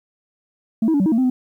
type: tone with pitch steps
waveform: sine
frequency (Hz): 223.1 / 321.8 / 285.4 / 190.6 / 317 / 226.9 / 258.9 / 253.3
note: A3 / E4 / D4 / G3 / D#4 / A#3 / C4 / B3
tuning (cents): +24 / -42 / -49 / -48 / +32 / -47 / -18 / +44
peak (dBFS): -12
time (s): 0.82-1.3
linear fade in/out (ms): 5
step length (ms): 60
effects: tanh soft clip ceiling -12 dBFS + 9-bit